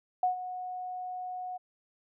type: tone with ADSR envelope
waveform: sine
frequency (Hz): 732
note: F#5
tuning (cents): -19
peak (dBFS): -22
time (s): 0.23-1.58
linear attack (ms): 3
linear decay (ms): 120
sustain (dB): -13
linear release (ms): 18
effects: none